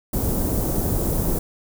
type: band-stop noise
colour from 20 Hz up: pink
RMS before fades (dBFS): -22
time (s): 0.13-1.39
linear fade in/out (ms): 5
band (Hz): 530 to 13000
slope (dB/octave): 12
effects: none